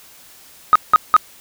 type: tone bursts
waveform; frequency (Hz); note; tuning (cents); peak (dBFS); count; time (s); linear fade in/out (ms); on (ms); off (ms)
sine; 1256; D#6; +16; -4; 3; 0.73-1.165; 0; 25; 180
effects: tanh soft clip ceiling 0 dBFS + white hiss -45 dBFS RMS until 1.4 s